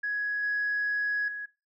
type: tone with level steps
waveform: sine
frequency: 1671 Hz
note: G#6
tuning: 10 cents sharp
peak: -27 / -25 / -34 dBFS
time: 0.03-1.46 s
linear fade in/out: 10 ms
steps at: 0.43 / 1.28 s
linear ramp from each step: 2 ms
effects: noise-tail reverb RT60 0.3 s tail -22 dB re dry + tanh soft clip ceiling -22 dBFS